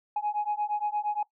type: beating tone pair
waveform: sine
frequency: 832 / 840.6 Hz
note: G#5 / G#5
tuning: +3 / +21 cents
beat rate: 8.6 Hz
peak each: -29 dBFS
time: 0.16-1.23 s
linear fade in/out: 5 ms
effects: noise-tail reverb RT60 0.1 s tail -19 dB re dry + tanh soft clip ceiling -21 dBFS